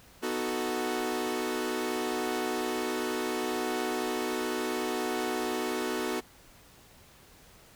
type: chord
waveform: sawtooth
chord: B dominant seventh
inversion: none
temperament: equal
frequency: 246.9 / 311.1 / 370 / 440 Hz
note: B3 / D#4 / F#4 / A4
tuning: 0 / 0 / 0 / 0 cents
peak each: -32 / -33 / -29 / -32 dBFS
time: 0.22-6.21 s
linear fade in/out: 20 ms
effects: pink hiss -56 dBFS RMS until 7.75 s